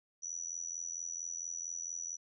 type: tone with amplitude modulation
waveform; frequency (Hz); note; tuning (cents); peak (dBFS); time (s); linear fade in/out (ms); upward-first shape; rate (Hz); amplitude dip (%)
sine; 5920; F#8; 0; -34; 0.22-2.17; 20; sine; 84.4; 100
effects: none